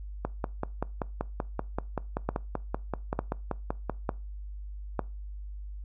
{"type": "two click trains", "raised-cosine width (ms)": 1, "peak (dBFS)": [-15, -13], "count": [20, 4], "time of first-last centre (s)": [[0.25, 3.897], [2.29, 4.993]], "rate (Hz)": [5.21, 1.11], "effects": ["noise-tail reverb RT60 0.3 s tail -22 dB re dry", "added 50 Hz sine -37 dBFS peak until 5.84 s"]}